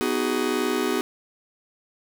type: chord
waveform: 45% pulse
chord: G# minor seventh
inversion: first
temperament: just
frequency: 249.2 / 311.5 / 373.8 / 415.3 Hz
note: B3 / D#4 / F#4 / G#4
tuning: +16 / +2 / +18 / 0 cents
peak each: -28 / -29 / -27 / -28 dBFS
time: 0.01-1.01 s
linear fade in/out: 0 ms
effects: none